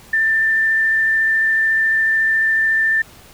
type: tone with vibrato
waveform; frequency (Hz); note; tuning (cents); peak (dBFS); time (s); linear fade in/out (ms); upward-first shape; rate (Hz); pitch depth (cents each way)
sine; 1782; A6; +22; -13; 0.13-3.02; 5; sine; 14; 8
effects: pink hiss -44 dBFS RMS until 3.33 s